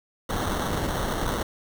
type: noise with sample-and-hold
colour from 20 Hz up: pink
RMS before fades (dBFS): -27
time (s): 0.29-1.43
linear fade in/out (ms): 5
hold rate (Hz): 2450
effects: none